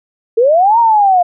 sine linear two-way sweep, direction up then down, 434.7 to 947 to 694 Hz, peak -6 dBFS, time 0.37-1.23 s, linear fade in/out 10 ms, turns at 0.79 s, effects none

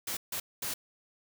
white noise bursts at uneven times, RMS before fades -35 dBFS, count 3, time 0.07-0.17 / 0.32-0.4 / 0.62-0.74 s, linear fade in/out 5 ms, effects none

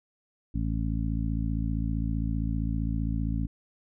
harmonic tone, 55.3 Hz, A1, 9 cents sharp, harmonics 1 / 2 / 3 / 4 / 5, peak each -29 / -32 / -34 / -35 / -36 dBFS, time 0.54-3.47 s, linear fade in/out 10 ms, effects none

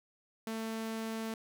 sawtooth tone, 223.1 Hz, A3, 24 cents sharp, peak -32 dBFS, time 0.47-1.34 s, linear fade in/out 2 ms, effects none

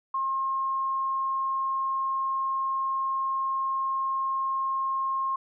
sine tone, 1070 Hz, C6, 38 cents sharp, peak -25 dBFS, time 0.14-5.36 s, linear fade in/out 5 ms, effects none

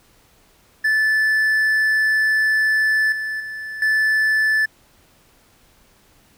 triangle tone with level steps, 1747 Hz, A6, 13 cents flat, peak -13 / -21 / -26 / -13 dBFS, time 0.84-4.66 s, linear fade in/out 10 ms, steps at 3.12 / 3.4 / 3.82 s, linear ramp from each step 2 ms, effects pink hiss -55 dBFS RMS until 6.37 s

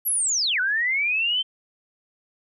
sine linear two-way sweep, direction down then up, 11860 to 1453 to 3124 Hz, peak -20 dBFS, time 0.05-1.43 s, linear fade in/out 20 ms, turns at 0.6 s, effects none

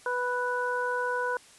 harmonic tone, 493.9 Hz, B4, in tune, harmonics 1 / 2 / 3, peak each -31 / -31 / -31 dBFS, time 0.06-1.37 s, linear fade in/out 2 ms, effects white hiss -54 dBFS RMS until 1.58 s + resampled to 24000 Hz

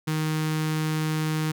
sawtooth tone with notch filter, 156 Hz, D#3, 5 cents sharp, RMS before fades -26 dBFS, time 0.07-1.52 s, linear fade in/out 10 ms, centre 620 Hz, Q 1.5, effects none

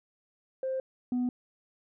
sine tone pair in turn, 525 / 247.8 Hz, C5 / B3, +6 / +6 cents, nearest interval octave + minor second, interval 1300 cents, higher first, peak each -28 / -24 dBFS, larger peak second, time 0.63-0.8 / 1.12-1.29 s, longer neither, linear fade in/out 2 ms, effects tanh soft clip ceiling -25 dBFS

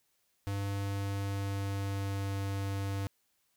square tone with pitch glide, 99.6 to 98.51 Hz, G2 to G2, +28 to +9 cents, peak -33 dBFS, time 0.47-3.07 s, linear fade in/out 0 ms, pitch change -19 cents, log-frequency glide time 0.68-2.35 s, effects white hiss -75 dBFS RMS until 3.56 s

